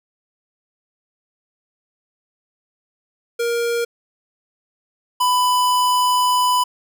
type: tone pair in turn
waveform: square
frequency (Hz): 470.1 / 996.1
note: A#4 / B5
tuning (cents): +15 / +15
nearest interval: octave + minor second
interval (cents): 1300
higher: second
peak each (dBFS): -19 / -15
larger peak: second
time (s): 3.39-3.85 / 5.2-6.64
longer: second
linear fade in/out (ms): 10
effects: none